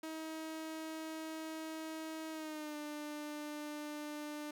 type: tone with pitch glide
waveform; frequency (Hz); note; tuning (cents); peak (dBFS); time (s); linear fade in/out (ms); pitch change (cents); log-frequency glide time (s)
sawtooth; 317.8 to 298.2; D#4 to D4; +37 to +27; -38; 0.03-4.51; 5; -110; 2.31-2.76
effects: 11-bit